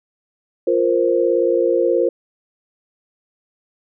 sine chord, F suspended fourth, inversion none, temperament equal with one note detuned, 349.2 / 466.2 / 524.8 Hz, F4 / Bb4 / C5, 0 / 0 / +5 cents, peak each -18 dBFS, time 0.67-2.09 s, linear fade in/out 5 ms, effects none

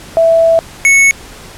sine / square tone pair in turn, 659.3 / 2207 Hz, E5 / C#7, 0 / -8 cents, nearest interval octave + major sixth, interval 2092 cents, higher second, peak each -5 dBFS, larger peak neither, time 0.17-0.59 / 0.85-1.11 s, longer first, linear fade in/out 0 ms, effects pink hiss -33 dBFS RMS until 1.57 s + low-pass 11000 Hz 12 dB/octave

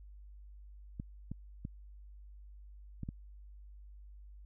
clicks, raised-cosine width 5 ms, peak -27 dBFS, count 5, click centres 0.999 / 1.316 / 1.651 / 3.033 / 3.089 s, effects added 50 Hz sine -50 dBFS peak until 4.45 s

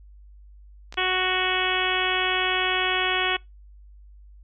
clicks, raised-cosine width 0.2 ms, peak -21 dBFS, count 2, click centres 0.925 / 0.942 s
harmonic tone, 370 Hz, F#4, in tune, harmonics 1 / 2 / 3 / 4 / 5 / 6 / 7 / 8 / 9, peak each -30 / -30 / -30 / -30 / -30 / -30 / -30 / -30 / -30 dBFS, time 0.97-3.37 s, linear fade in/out 10 ms
effects noise-tail reverb RT60 0.2 s tail -25 dB re dry + added 50 Hz sine -45 dBFS peak until 4.43 s

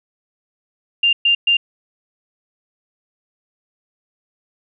sine tone bursts, 2794 Hz, F7, in tune, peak -11 dBFS, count 3, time 1.03-1.57 s, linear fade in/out 5 ms, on 100 ms, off 120 ms, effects none

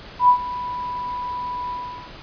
sine tone with ADSR envelope, 987.8 Hz, B5, in tune, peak -8 dBFS, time 0.19-2.12 s, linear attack 96 ms, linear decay 88 ms, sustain -17 dB, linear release 410 ms, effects pink hiss -40 dBFS RMS until 2.22 s + resampled to 11025 Hz

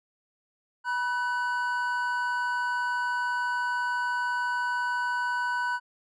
triangle tone pair together, 974 / 1500 Hz, B5 / F#6, -24 / +23 cents, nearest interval perfect fifth, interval 747 cents, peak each -27 dBFS, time 0.84-5.8 s, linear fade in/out 50 ms, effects resampled to 24000 Hz

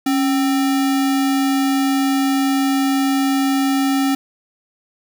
sine tone with sample-and-hold, 274.2 Hz, C#4, 19 cents flat, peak -14 dBFS, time 0.06-4.15 s, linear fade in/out 5 ms, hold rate 1050 Hz, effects none

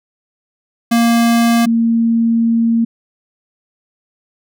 square / sine tone pair in turn, 233.1 / 229.8 Hz, A#3 / A#3, 0 / -25 cents, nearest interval unison, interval 25 cents, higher first, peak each -10 dBFS, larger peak neither, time 0.91-1.66 / 1.66-2.85 s, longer second, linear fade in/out 10 ms, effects none

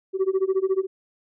sine tone with tremolo, 381.8 Hz, G4, 46 cents flat, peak -14 dBFS, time 0.13-0.87 s, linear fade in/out 50 ms, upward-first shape sine, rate 14 Hz, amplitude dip 95%, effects tanh soft clip ceiling -16 dBFS

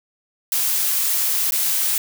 blue noise with dropouts, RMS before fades -20 dBFS, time 0.52-1.98 s, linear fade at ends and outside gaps 1 ms, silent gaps 1.508-1.521 s, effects none

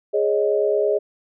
sine chord, Ab suspended fourth, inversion none, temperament just, 415.3 / 553.7 / 623 Hz, Ab4 / Db5 / Eb5, 0 / -2 / +2 cents, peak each -19 / -23 / -22 dBFS, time 0.13-0.99 s, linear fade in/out 20 ms, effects none

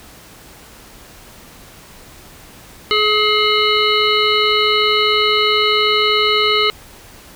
harmonic tone with a mistuned harmonic, 423.8 Hz, G#4, 35 cents sharp, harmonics 1 / 3 / 5 / 7 / 9 / 10, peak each -18 / -18 / -19 / -18 / -22 / -22 dBFS, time 2.91-6.7 s, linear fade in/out 0 ms, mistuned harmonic 9, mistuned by +19 cents, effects pink hiss -41 dBFS RMS until 7.35 s

